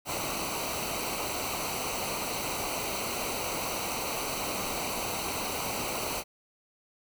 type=noise with comb filter; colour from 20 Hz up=pink; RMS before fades=-33 dBFS; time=0.05-6.24 s; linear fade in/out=50 ms; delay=0.58 ms; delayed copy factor=-0.75; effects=none